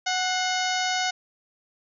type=harmonic tone with a mistuned harmonic; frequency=740 Hz; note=F#5; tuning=in tune; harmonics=1 / 2 / 3 / 4 / 5 / 6 / 7 / 8 / 9; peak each=-27 / -30 / -32 / -33 / -34 / -35 / -35 / -36 / -37 dBFS; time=0.06-1.11 s; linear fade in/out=10 ms; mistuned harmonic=3; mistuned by=-68 cents; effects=none